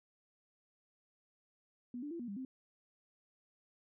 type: tone with pitch steps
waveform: sine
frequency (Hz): 244.3 / 292.6 / 337.8 / 240.7 / 199.8 / 260.8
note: B3 / D4 / E4 / B3 / G3 / C4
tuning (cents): -19 / -6 / +42 / -44 / +33 / -5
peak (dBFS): -40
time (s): 1.94-2.45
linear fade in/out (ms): 2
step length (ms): 85
effects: none

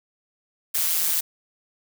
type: noise with amplitude modulation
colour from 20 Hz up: blue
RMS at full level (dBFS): -20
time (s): 0.74-1.21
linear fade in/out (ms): 10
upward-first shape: sine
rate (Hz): 163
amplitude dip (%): 65
effects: none

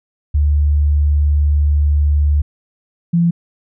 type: tone pair in turn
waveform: sine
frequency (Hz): 73.42 / 170.34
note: D2 / F3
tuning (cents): 0 / -43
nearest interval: octave + minor third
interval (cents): 1457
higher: second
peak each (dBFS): -10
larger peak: neither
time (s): 0.34-2.42 / 3.13-3.31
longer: first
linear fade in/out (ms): 10
effects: none

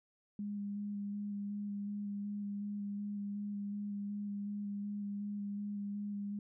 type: tone with vibrato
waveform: sine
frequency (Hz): 203.8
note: G#3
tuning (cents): -32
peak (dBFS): -37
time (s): 0.39-6.39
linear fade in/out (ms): 2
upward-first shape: square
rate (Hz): 2.7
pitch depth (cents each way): 12
effects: none

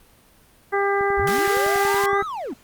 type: harmonic tone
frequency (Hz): 399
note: G4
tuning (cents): +31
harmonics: 1 / 2 / 3 / 4 / 5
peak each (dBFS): -21 / -24 / -26 / -27 / -28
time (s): 0.72-2.23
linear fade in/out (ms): 20
type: click train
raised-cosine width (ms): 3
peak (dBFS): -24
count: 14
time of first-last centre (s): 1.01-2.225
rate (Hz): 10.7
type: linear two-way sweep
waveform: triangle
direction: up then down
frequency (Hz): 32.12 to 1310 to 207.4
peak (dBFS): -25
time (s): 1.17-2.54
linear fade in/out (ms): 10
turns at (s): 2.25
type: high-pass noise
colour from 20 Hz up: pink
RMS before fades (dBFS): -31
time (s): 1.27-2.06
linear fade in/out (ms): 2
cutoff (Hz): 1200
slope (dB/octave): 48
effects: pink hiss -54 dBFS RMS until 2.63 s + Opus 32 kbps

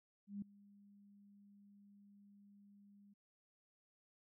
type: tone with ADSR envelope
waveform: sine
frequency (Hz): 201.9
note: G#3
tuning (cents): -49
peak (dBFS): -40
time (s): 0.27-3.14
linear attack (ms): 150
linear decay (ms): 4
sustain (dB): -22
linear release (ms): 13
effects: none

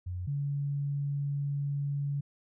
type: tone pair in turn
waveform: sine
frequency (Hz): 89.8 / 142.06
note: F2 / C#3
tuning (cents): +49 / +43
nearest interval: minor sixth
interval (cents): 794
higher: second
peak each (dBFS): -33 / -29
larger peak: second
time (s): 0.06-0.27 / 0.27-2.21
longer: second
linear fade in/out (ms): 10
effects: none

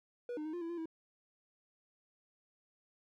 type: tone with pitch steps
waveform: triangle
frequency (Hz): 484.7 / 304.2 / 312.2 / 350.5 / 332.9 / 343.8 / 323.9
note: B4 / D#4 / D#4 / F4 / E4 / F4 / E4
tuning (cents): -32 / -39 / +6 / +6 / +17 / -27 / -30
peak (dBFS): -36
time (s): 0.29-0.857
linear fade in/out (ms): 2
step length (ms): 81
effects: none

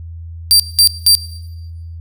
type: tone bursts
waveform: sawtooth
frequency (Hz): 4699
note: D8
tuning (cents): 0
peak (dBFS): -3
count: 3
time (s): 0.51-1.151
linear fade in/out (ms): 0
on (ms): 87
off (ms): 190
effects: noise-tail reverb RT60 1.0 s tail -18 dB re dry + added 83 Hz sine -27 dBFS peak until 2 s

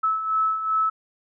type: beating tone pair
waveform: sine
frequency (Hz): 1300 / 1302.6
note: E6 / E6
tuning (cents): -24 / -21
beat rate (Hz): 2.6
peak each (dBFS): -28 / -21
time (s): 0.03-0.9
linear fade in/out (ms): 10
effects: none

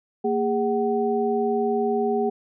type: tone cluster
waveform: sine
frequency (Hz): 230 / 410 / 750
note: A#3 / G#4 / F#5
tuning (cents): -23 / -22 / +23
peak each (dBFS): -26 / -22 / -27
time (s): 0.24-2.3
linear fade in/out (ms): 10
effects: none

